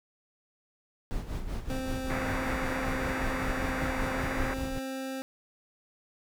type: noise with tremolo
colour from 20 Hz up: brown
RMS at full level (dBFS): -32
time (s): 1.11-4.79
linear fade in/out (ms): 0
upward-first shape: sine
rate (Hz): 5.2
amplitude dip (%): 65
type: tone with pitch glide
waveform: 25% pulse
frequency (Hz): 261.6 to 264.9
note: C4 to C4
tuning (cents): 0 to +22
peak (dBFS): -30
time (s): 1.7-5.22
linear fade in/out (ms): 0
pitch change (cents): +22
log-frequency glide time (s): 4.11-4.36
type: low-pass noise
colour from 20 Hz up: white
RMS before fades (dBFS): -35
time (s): 2.1-4.54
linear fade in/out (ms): 2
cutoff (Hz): 2200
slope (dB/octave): 48
effects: none